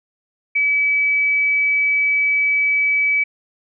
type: tone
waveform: sine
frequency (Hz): 2290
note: D7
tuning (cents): -44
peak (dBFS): -14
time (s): 0.55-3.24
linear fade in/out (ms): 10
effects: none